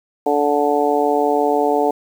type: harmonic tone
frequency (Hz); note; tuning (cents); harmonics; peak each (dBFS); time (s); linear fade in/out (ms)
145.8; D3; -12; 2 / 3 / 4 / 5 / 6; -22 / -18 / -22 / -19 / -22; 0.26-1.91; 5
effects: 7-bit